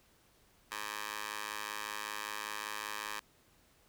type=tone with high-pass filter; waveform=15% pulse; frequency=105.2 Hz; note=G#2; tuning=23 cents sharp; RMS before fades=-41 dBFS; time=0.71-3.2 s; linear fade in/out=10 ms; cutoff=1200 Hz; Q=1.1; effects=pink hiss -67 dBFS RMS until 3.88 s